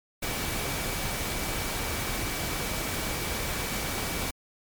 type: tone in noise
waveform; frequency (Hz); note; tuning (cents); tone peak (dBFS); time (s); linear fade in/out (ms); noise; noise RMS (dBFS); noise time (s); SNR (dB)
sine; 2294; D7; -41; -41; 0.22-4.31; 10; pink; -31; 0.22-4.31; -13
effects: MP3 96 kbps